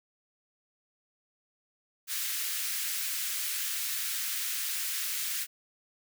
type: high-pass noise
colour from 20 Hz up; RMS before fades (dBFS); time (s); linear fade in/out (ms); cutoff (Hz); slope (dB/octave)
white; -33; 2.07-5.47; 50; 1500; 24
effects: none